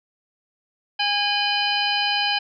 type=harmonic tone with a mistuned harmonic; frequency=820 Hz; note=G#5; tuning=22 cents flat; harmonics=1 / 2 / 3 / 4 / 5 / 6; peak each=-25 / -28 / -27 / -24 / -29 / -29 dBFS; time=0.99-2.39 s; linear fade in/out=10 ms; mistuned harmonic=4; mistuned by=-130 cents; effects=none